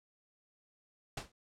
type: noise with exponential decay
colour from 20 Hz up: pink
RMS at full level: -35 dBFS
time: 1.17-1.32 s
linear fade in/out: 5 ms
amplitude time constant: 32 ms
effects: low-pass 8000 Hz 12 dB/octave